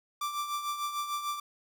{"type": "tone with tremolo", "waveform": "45% pulse", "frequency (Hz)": 1174.7, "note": "D6", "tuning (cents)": 0, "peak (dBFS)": -29, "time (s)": [0.21, 1.4], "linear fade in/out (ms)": 5, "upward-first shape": "triangle", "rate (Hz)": 6.7, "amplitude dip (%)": 65, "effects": []}